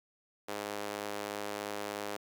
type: tone with high-pass filter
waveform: sawtooth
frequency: 103.1 Hz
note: G#2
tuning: 12 cents flat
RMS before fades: -39 dBFS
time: 0.48-2.17 s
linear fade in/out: 10 ms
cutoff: 450 Hz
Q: 1.1
effects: none